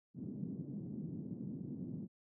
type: band-pass noise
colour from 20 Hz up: white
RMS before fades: -44 dBFS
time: 0.14-2.08 s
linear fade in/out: 50 ms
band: 140 to 240 Hz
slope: 24 dB/octave
effects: none